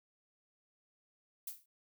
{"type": "noise with exponential decay", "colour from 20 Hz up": "violet", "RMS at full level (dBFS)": -38, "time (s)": [1.47, 1.66], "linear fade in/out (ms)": 5, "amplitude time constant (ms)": 41, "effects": []}